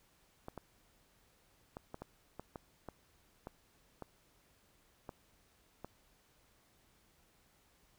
clicks, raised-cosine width 1 ms, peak -30 dBFS, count 12, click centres 0.484 / 0.577 / 1.769 / 1.944 / 2.02 / 2.396 / 2.558 / 2.887 / 3.471 / 4.023 / 5.092 / 5.846 s, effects pink hiss -70 dBFS RMS until 7.98 s

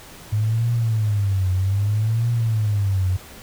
sine tone with vibrato, 104.5 Hz, G#2, 11 cents sharp, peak -17 dBFS, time 0.32-3.17 s, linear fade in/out 10 ms, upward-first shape triangle, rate 0.63 Hz, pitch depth 230 cents each way, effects pink hiss -42 dBFS RMS until 3.42 s

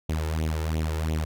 sawtooth tone with flanger, 78.9 Hz, D#2, 25 cents sharp, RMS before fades -27 dBFS, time 0.09-1.25 s, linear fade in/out 5 ms, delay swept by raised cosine 0.3 to 2.3 ms, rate 2.9 Hz, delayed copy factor +0.75, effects none

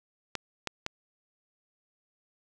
clicks, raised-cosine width 0.2 ms, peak -14 dBFS, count 3, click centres 0.353 / 0.673 / 0.864 s, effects none

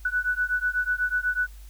sine beating tone pair, 1480 / 1488.1 Hz, F#6 / F#6, 0 / +9 cents, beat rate 8.1 Hz, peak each -26 dBFS, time 0.05-1.47 s, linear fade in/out 5 ms, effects added 50 Hz sine -41 dBFS peak until 1.69 s + white hiss -56 dBFS RMS until 1.69 s

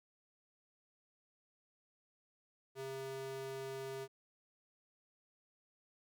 square tone with high-pass filter, 134.2 Hz, C3, 44 cents sharp, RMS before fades -44 dBFS, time 2.75-4.08 s, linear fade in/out 50 ms, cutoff 300 Hz, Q 3.7, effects none

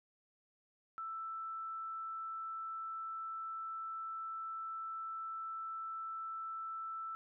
sine tone, 1324 Hz, E6, 7 cents sharp, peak -40 dBFS, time 0.98-7.15 s, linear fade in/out 0 ms, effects none

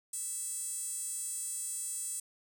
sawtooth tone with high-pass filter, 659.3 Hz, E5, in tune, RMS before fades -38 dBFS, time 0.13-2.2 s, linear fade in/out 5 ms, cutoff 8400 Hz, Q 7, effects none

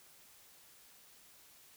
silence, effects white hiss -61 dBFS RMS until 1.76 s

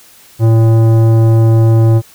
sine tone with tanh clipping, 112.9 Hz, A2, 45 cents sharp, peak -7 dBFS, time 0.39-2.02 s, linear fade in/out 50 ms, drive 14 dB, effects white hiss -42 dBFS RMS until 2.14 s

